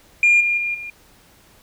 sine tone with level steps, 2410 Hz, D7, 44 cents sharp, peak -9 / -16 / -20 / -29 dBFS, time 0.23-0.9 s, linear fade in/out 2 ms, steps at 0.4 / 0.57 / 0.74 s, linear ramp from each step 10 ms, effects tanh soft clip ceiling -8 dBFS + pink hiss -52 dBFS RMS until 1.62 s

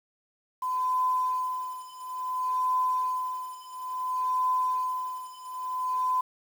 sine tone with tremolo, 1015 Hz, B5, 47 cents sharp, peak -22 dBFS, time 0.62-6.21 s, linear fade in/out 5 ms, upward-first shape triangle, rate 0.58 Hz, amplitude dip 95%, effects 8-bit

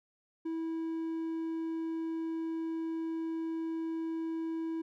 triangle tone, 326 Hz, E4, 19 cents flat, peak -31 dBFS, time 0.45-4.82 s, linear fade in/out 10 ms, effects none

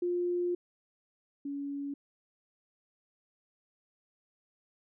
sine tone pair in turn, 352.9 / 282.2 Hz, F4 / C#4, +18 / +31 cents, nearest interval major third, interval 387 cents, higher first, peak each -28 / -34 dBFS, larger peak first, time 0.02-0.55 / 1.45-1.94 s, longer first, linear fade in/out 5 ms, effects none

